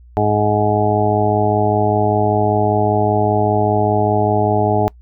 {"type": "harmonic tone", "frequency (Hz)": 105.1, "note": "G#2", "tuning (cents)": 21, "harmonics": [1, 2, 3, 4, 6, 7, 8], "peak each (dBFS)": [-19, -23, -23, -19, -20, -19, -21], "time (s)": [0.17, 4.88], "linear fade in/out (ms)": 0, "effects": ["noise-tail reverb RT60 0.1 s tail -24 dB re dry", "added 60 Hz sine -40 dBFS peak until 5.01 s"]}